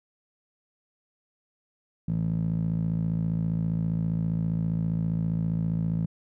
15% pulse tone with band-pass filter, 55 Hz, A1, in tune, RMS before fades -27 dBFS, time 2.08-6.06 s, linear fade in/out 5 ms, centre 160 Hz, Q 3.1, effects none

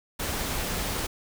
pink noise, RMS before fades -30 dBFS, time 0.19-1.07 s, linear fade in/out 10 ms, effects none

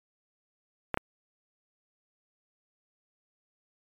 clicks, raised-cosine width 0.5 ms, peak -12 dBFS, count 2, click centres 0.943 / 0.974 s, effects MP3 96 kbps

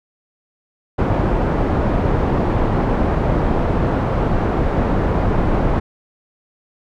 pink low-pass noise, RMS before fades -17 dBFS, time 0.98-5.8 s, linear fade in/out 10 ms, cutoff 910 Hz, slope 12 dB/octave, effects none

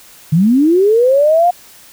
sine linear sweep, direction up, 146.83 to 721 Hz, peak -7 dBFS, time 0.32-1.51 s, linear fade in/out 10 ms, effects white hiss -41 dBFS RMS until 1.92 s

